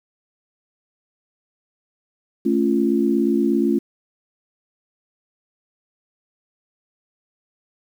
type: chord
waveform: sine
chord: A augmented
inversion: none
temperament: equal with one note detuned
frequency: 220 / 277.2 / 345.4 Hz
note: A3 / C#4 / E#4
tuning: 0 / 0 / -19 cents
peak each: -20 dBFS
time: 2.45-3.79 s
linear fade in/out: 10 ms
effects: 8-bit